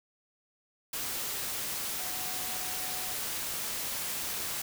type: tone in noise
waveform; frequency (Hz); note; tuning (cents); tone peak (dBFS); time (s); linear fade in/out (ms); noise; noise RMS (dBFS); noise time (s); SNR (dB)
sine; 740; F#5; 0; -46; 1.99-3.14; 5; white; -35; 0.93-4.62; -14
effects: none